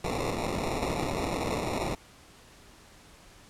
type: noise with sample-and-hold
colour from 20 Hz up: white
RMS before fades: -31 dBFS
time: 0.04-1.95 s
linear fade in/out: 5 ms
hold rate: 1575 Hz
effects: pink hiss -54 dBFS RMS until 3.49 s + low-pass 10000 Hz 12 dB/octave